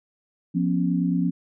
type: tone cluster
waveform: sine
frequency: 175.3 / 244.2 / 273.3 Hz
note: F3 / B3 / C#4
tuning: +7 / -19 / -24 cents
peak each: -22 / -27 / -25 dBFS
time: 0.54-1.31 s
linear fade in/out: 20 ms
effects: none